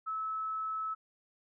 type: tone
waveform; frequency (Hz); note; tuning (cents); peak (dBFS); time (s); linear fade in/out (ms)
sine; 1300; E6; -24; -33; 0.06-0.95; 20
effects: none